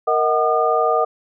sine tone cluster, 466.5 / 632 / 743 / 1213 Hz, A#4 / D#5 / F#5 / D#6, +1 / +27 / +7 / -44 cents, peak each -20 dBFS, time 0.07-1.05 s, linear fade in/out 10 ms, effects none

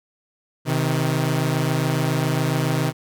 sawtooth tone pair together, 130.1 / 157.33 Hz, C3 / D#3, -9 / +20 cents, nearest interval minor third, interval 329 cents, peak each -18 dBFS, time 0.65-2.93 s, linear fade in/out 50 ms, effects none

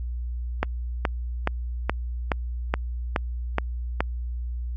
click train, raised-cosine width 0.5 ms, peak -6 dBFS, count 9, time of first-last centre 0.63-4.006 s, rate 2.37 Hz, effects added 60 Hz sine -27 dBFS peak until 4.76 s + MP3 64 kbps

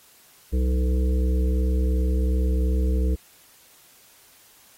harmonic tone with a mistuned harmonic, 62.8 Hz, B1, 30 cents sharp, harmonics 1 / 3 / 5 / 7 / 8, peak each -19 / -31 / -33 / -34 / -39 dBFS, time 0.52-3.16 s, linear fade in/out 20 ms, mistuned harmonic 1, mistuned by +46 cents, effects white hiss -54 dBFS RMS until 4.77 s + AAC 48 kbps

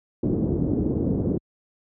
white low-pass noise, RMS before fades -23 dBFS, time 0.23-1.38 s, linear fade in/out 5 ms, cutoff 360 Hz, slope 24 dB/octave, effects high-pass 60 Hz 12 dB/octave

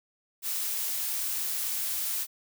blue noise, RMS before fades -31 dBFS, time 0.42-2.27 s, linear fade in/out 50 ms, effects none

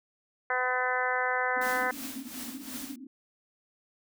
harmonic tone, 252.7 Hz, B3, 40 cents sharp, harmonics 2 / 3 / 4 / 5 / 6 / 7 / 8, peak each -34 / -33 / -34 / -36 / -32 / -33 / -36 dBFS, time 0.5-1.91 s, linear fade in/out 2 ms
white band-pass noise, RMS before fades -43 dBFS, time 1.56-3.07 s, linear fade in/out 5 ms, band 230 to 290 Hz, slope 96 dB/octave
white noise with tremolo, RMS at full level -39 dBFS, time 1.61-2.96 s, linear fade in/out 5 ms, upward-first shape triangle, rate 2.8 Hz, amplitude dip 80%
effects none

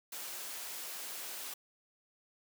white high-pass noise, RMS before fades -43 dBFS, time 0.12-1.54 s, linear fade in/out 5 ms, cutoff 340 Hz, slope 12 dB/octave, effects none

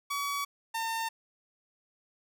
sawtooth tone pair in turn, 1135 / 905.3 Hz, C#6 / A5, +41 / +49 cents, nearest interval major third, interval 392 cents, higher first, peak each -27 dBFS, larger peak neither, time 0.1-0.45 / 0.74-1.09 s, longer neither, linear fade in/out 10 ms, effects none

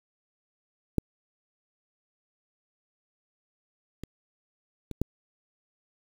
clicks, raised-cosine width 3 ms, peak -10 / -25 / -24 / -12 dBFS, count 4, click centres 0.983 / 4.036 / 4.913 / 5.016 s, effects 7-bit

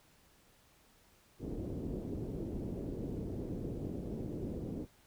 white low-pass noise, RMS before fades -40 dBFS, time 1.39-4.87 s, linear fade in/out 50 ms, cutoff 390 Hz, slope 24 dB/octave, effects pink hiss -66 dBFS RMS until 5.06 s

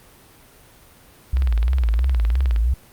sine tone with vibrato, 60.1 Hz, B1, 46 cents flat, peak -15 dBFS, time 1.33-2.74 s, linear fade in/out 5 ms, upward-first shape sine, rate 3 Hz, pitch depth 170 cents each way
click train, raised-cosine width 0.3 ms, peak -17 dBFS, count 24, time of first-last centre 1.37-2.562 s, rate 19.3 Hz
effects pink hiss -49 dBFS RMS until 2.92 s + Opus 32 kbps

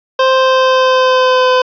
25% pulse tone with pitch glide, 523.3 to 508.4 Hz, C5 to C5, 0 to -50 cents, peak -4 dBFS, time 0.19-1.62 s, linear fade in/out 5 ms, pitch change -50 cents, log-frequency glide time 0.33-1.51 s, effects resampled to 11025 Hz + 7-bit

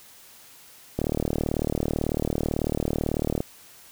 click train, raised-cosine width 2 ms, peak -11 dBFS, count 93, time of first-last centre 0.99-3.405 s, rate 38.1 Hz, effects white hiss -50 dBFS RMS until 3.91 s

